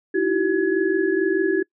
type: tone cluster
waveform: sine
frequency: 315.5 / 337.6 / 382.2 / 1690 Hz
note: D#4 / E4 / G4 / G#6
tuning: +24 / +41 / -44 / +30 cents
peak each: -26 / -23 / -20 / -27 dBFS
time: 0.14-1.63 s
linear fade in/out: 10 ms
effects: noise-tail reverb RT60 0.1 s tail -26 dB re dry